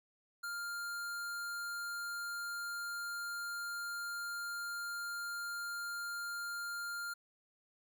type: tone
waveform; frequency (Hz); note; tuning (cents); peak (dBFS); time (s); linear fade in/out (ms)
square; 1400; F6; +4; -39; 0.43-7.14; 10
effects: MP3 96 kbps

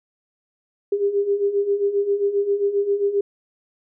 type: beating tone pair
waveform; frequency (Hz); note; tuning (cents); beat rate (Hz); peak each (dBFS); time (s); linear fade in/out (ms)
sine; 397.4 / 404.9; G4 / G#4; +24 / -44; 7.5; -24 / -19; 0.92-3.21; 5
effects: none

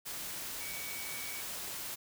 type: tone in noise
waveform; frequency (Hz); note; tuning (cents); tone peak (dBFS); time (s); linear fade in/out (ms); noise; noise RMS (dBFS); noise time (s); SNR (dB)
sine; 2259; C#7; +32; -45; 0.6-1.42; 20; white; -41; 0.05-1.96; -7
effects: none

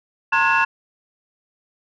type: tone cluster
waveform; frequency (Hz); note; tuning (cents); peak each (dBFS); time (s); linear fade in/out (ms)
sine; 910 / 1066 / 1443 / 1674 / 2680; A#5 / C6 / F#6 / G#6 / E7; -42 / +32 / -44 / +13 / +28; -20; 0.32-0.65; 10
effects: tanh soft clip ceiling -8 dBFS

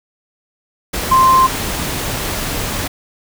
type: tone in noise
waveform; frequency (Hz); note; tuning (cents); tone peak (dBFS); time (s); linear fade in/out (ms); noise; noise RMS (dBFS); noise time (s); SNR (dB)
sine; 1046.5; C6; 0; -7; 1.11-1.47; 10; pink; -21; 0.93-2.88; +11
effects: none

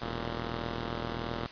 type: tone pair together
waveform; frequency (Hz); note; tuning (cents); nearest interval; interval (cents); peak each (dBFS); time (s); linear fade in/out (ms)
5% pulse; 41.42 / 116.54; E1 / A#2; +9 / 0; octave + tritone; 1791; -25; 0.01-1.47; 10
effects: white hiss -47 dBFS RMS until 1.51 s + resampled to 11025 Hz

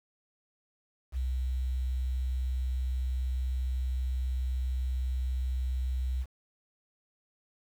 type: tone with quantisation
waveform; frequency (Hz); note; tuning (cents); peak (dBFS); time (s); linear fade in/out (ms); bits
sine; 63.8; C2; -43; -28; 1.12-6.26; 50; 9
effects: none

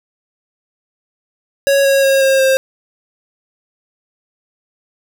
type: tone with pitch steps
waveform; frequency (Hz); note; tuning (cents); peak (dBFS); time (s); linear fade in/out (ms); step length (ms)
square; 554.4 / 548.3 / 542.4 / 536.4 / 530.6; C#5 / C#5 / C#5 / C5 / C5; 0 / -19 / -38 / +43 / +24; -10; 1.67-2.57; 0; 180
effects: none

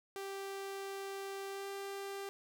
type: tone with pitch glide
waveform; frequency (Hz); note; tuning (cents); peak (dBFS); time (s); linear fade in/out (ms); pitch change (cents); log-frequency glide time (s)
sawtooth; 392 to 395.2; G4 to G4; 0 to +14; -37; 0.16-2.29; 0; +14; 1.49-1.67
effects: none

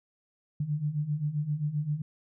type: beating tone pair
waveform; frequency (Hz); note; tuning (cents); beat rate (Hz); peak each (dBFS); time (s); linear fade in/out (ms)
sine; 144.4 / 152; D3 / D#3; -29 / -40; 7.6; -33 / -29; 0.6-2.02; 5
effects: none

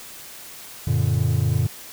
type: chord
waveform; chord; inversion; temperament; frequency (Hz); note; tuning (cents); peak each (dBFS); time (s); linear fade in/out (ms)
triangle; Gb augmented; none; just; 92.5 / 115.62 / 144.53; Gb2 / Bb2 / D3; 0 / -14 / -27; -21 / -19 / -21; 0.87-1.67; 5
effects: white hiss -40 dBFS RMS until 1.92 s

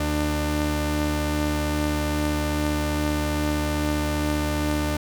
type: tone pair together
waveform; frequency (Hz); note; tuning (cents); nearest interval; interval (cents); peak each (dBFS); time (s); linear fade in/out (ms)
sawtooth; 75.21 / 298.4; D2 / D4; +42 / +28; 2 octaves; 2386; -21; 0-4.97; 5
effects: none

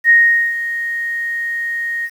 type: tone with ADSR envelope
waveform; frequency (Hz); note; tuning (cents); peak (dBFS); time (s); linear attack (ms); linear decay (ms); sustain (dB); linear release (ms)
sine; 1865; A#6; 0; -5; 0.04-2.1; 55; 440; -13; 53
effects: 7-bit

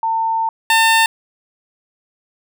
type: tone pair in turn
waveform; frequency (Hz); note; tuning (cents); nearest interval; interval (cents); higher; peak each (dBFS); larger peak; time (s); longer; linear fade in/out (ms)
sine / 15% pulse; 900 / 900; A5 / A5; +39 / +39; unison; 0; neither; -15 / -4; second; 0.03-0.49 / 0.7-1.06; first; 2
effects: none

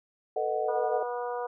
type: chord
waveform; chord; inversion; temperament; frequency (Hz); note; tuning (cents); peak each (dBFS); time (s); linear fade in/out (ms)
sine; B dominant seventh; third; just; 444.5 / 493.9 / 617.4 / 740.8; A4 / B4 / D#5 / F#5; +18 / 0 / -14 / +2; -31 / -35 / -32 / -31; 0.36-1.03; 5
type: harmonic tone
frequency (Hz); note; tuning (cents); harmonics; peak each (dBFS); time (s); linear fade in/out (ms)
243.3; B3; -26; 2 / 3 / 4 / 5 / 6; -33 / -36 / -37 / -42 / -46; 0.68-1.47; 10
effects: none

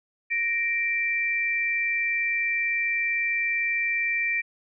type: tone pair together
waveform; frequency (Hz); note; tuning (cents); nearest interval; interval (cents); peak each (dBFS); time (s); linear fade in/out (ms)
sine; 1864.4 / 2349; A#6 / D7; 0 / 0; major third; 400; -28 / -24; 0.3-4.42; 20
effects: none

